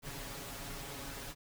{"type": "noise with comb filter", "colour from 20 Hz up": "pink", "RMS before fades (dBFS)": -44, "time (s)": [0.02, 1.35], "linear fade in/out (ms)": 50, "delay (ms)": 7.2, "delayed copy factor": 1, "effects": []}